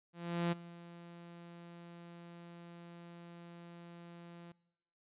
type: tone with ADSR envelope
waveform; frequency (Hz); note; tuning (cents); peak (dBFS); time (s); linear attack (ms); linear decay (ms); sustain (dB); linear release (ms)
sawtooth; 171.5; F3; -31; -27; 0.13-4.52; 390; 17; -20; 4
effects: noise-tail reverb RT60 0.9 s tail -23 dB re dry + resampled to 8000 Hz